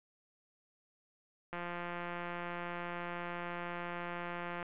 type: click train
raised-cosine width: 0.5 ms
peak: -26 dBFS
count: 540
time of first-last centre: 1.53-4.628 s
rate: 174 Hz
effects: resampled to 8000 Hz + 11-bit